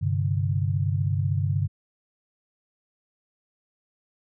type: chord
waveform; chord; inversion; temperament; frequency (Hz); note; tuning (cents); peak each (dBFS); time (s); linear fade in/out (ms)
sine; G suspended fourth; none; equal; 98 / 130.81 / 146.83; G2 / C3 / D3; 0 / 0 / 0; -24 / -28 / -27; 0.01-1.68; 20
effects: none